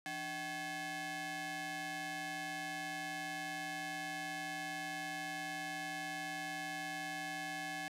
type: ring-modulated tone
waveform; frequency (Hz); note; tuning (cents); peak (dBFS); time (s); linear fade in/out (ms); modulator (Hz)
sawtooth; 466.2; A#4; 0; -33; 0.06-7.88; 0; 1230
effects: low-pass 12000 Hz 12 dB/octave